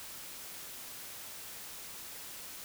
silence, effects white hiss -46 dBFS RMS until 2.64 s

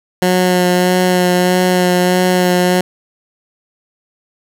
15% pulse tone with vibrato, 181 Hz, F#3, 38 cents flat, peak -4 dBFS, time 0.22-2.81 s, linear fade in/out 2 ms, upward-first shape sine, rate 1.6 Hz, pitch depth 16 cents each way, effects none

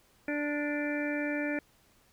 harmonic tone with a mistuned harmonic, 293.8 Hz, D4, 1 cent sharp, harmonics 1 / 2 / 3 / 5 / 6 / 7 / 8, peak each -32 / -36 / -47 / -42 / -38 / -46 / -40 dBFS, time 0.28-1.59 s, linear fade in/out 2 ms, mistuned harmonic 5, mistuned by -24 cents, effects pink hiss -65 dBFS RMS until 2.12 s

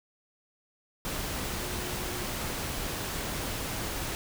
sine tone in noise, 361.2 Hz, F#4, 42 cents flat, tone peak -41 dBFS, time 1.6-2.25 s, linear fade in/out 0 ms, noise pink, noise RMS -34 dBFS, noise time 1.05-4.15 s, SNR -10 dB, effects none

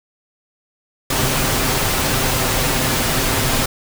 pink noise with comb filter, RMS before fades -18 dBFS, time 1.1-3.66 s, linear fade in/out 5 ms, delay 7.7 ms, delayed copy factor +0.5, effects none

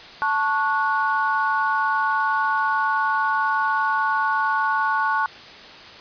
sine chord, F# minor, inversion first, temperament equal with one note detuned, 880 / 1108.7 / 1463.8 Hz, A5 / C#6 / F#6, 0 / 0 / -19 cents, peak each -23 dBFS, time 0.22-5.26 s, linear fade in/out 0 ms, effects white hiss -41 dBFS RMS until 6 s + resampled to 11025 Hz

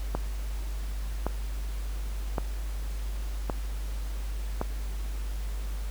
click train, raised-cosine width 1 ms, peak -14 dBFS, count 5, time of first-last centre 0.15-4.614 s, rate 0.896 Hz, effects added 50 Hz sine -30 dBFS peak until 5.9 s + pink hiss -47 dBFS RMS until 5.9 s

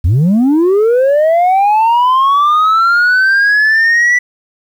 sine linear sweep, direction up, 73.42 to 1975.5 Hz, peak -4 dBFS, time 0.04-4.19 s, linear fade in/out 10 ms, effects tanh soft clip ceiling -6 dBFS + 7-bit

